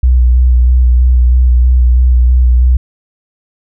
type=tone with vibrato; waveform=sine; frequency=61.8 Hz; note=B1; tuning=2 cents sharp; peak=-4 dBFS; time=0.03-2.77 s; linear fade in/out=5 ms; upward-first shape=square; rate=3.1 Hz; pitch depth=21 cents each way; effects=none